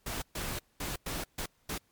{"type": "noise bursts at uneven times", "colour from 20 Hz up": "pink", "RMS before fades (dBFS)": -36, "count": 6, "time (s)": [[0.06, 0.22], [0.35, 0.59], [0.8, 0.96], [1.06, 1.24], [1.38, 1.46], [1.69, 1.78]], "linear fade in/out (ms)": 5, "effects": ["pink hiss -70 dBFS RMS until 1.91 s", "MP3 96 kbps"]}